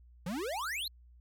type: exponential sweep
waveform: square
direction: up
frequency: 161.9 to 4347 Hz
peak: -35 dBFS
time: 0.26-0.88 s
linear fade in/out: 5 ms
effects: added 60 Hz sine -55 dBFS peak until 1.2 s